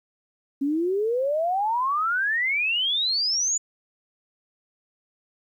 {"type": "exponential sweep", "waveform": "sine", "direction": "up", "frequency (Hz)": [270, 7040], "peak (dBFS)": -21, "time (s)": [0.61, 3.58], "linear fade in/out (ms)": 10, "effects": ["10-bit"]}